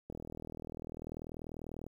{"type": "click train", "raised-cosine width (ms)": 2, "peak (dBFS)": -30, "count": 72, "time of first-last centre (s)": [0.1, 1.866], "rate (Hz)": 40.2, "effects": ["10-bit"]}